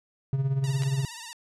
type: tone with tremolo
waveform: triangle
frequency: 135.5 Hz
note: C#3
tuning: 39 cents flat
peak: -19 dBFS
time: 0.33-1.05 s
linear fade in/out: 0 ms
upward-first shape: sine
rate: 17 Hz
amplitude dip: 60%
type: tone with vibrato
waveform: 5% pulse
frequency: 930 Hz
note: A#5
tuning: 4 cents flat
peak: -26 dBFS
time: 0.64-1.33 s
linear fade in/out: 0 ms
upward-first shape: sine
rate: 17 Hz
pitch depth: 79 cents each way
type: clicks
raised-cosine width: 0.2 ms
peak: -21 dBFS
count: 2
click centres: 0.822 / 0.835 s
effects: low-pass 9000 Hz 12 dB/octave